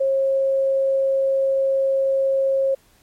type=tone; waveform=sine; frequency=540 Hz; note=C#5; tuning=45 cents flat; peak=-16 dBFS; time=0-2.75 s; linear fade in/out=10 ms; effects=pink hiss -57 dBFS RMS until 3.02 s + MP3 64 kbps